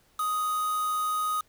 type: tone with quantisation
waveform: triangle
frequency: 1247 Hz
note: D#6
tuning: 3 cents sharp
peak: -24 dBFS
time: 0.19-1.41 s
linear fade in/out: 5 ms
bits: 6
effects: pink hiss -64 dBFS RMS until 1.48 s